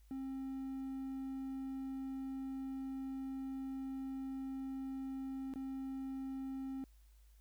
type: tone with dropouts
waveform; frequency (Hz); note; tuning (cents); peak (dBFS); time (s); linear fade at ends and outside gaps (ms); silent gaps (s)
triangle; 266.8; C4; +34; -38; 0.11-6.84; 0; 5.538-5.558
effects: added 52 Hz sine -60 dBFS peak until 7.4 s + white hiss -75 dBFS RMS until 7.4 s